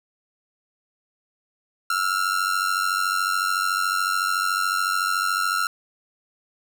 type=ring-modulated tone; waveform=45% pulse; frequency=1369 Hz; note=F6; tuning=35 cents flat; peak=-18 dBFS; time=1.9-5.67 s; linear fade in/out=2 ms; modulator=46.9 Hz; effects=none